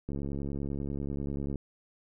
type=click train; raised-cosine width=3 ms; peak=-23 dBFS; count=104; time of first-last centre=0.09-1.557 s; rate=70.2 Hz; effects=none